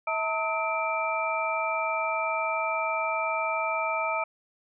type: tone cluster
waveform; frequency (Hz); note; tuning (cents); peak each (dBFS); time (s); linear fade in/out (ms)
sine; 647 / 899 / 1277 / 2350; E5 / A5 / D#6 / D7; -32 / +37 / +45 / +1; -31; 0.07-4.24; 5
effects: none